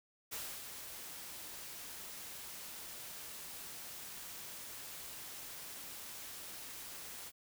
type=noise with ADSR envelope; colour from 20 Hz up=white; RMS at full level=-42 dBFS; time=0.31-7.32 s; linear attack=20 ms; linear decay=280 ms; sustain=-6 dB; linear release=44 ms; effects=none